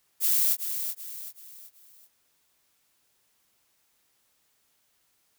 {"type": "noise with echo", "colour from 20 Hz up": "violet", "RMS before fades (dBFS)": -23, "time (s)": [0.2, 0.57], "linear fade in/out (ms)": 50, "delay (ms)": 380, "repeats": 4, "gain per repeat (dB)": -8, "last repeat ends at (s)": 2.09, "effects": ["white hiss -70 dBFS RMS until 5.38 s"]}